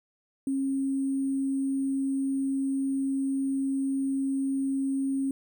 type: tone with sample-and-hold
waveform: sine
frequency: 270.9 Hz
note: C#4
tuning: 40 cents flat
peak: -25 dBFS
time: 0.47-5.31 s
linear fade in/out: 2 ms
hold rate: 8820 Hz
effects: none